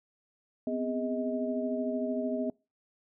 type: tone cluster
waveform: sine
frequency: 250 / 263.2 / 411.2 / 632 Hz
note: B3 / C4 / G#4 / D#5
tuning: +21 / +10 / -17 / +27 cents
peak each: -32 / -39 / -37 / -34 dBFS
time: 0.67-2.5 s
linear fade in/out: 2 ms
effects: noise-tail reverb RT60 0.3 s tail -26 dB re dry